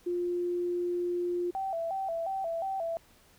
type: tone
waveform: sine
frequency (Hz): 352.1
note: F4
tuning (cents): +14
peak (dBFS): -28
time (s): 0.06-1.51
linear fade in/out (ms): 10
type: tone with vibrato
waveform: sine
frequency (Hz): 717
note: F5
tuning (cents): +45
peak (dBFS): -30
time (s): 1.55-2.97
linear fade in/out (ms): 0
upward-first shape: square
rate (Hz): 2.8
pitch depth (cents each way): 130
effects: pink hiss -61 dBFS RMS until 3.38 s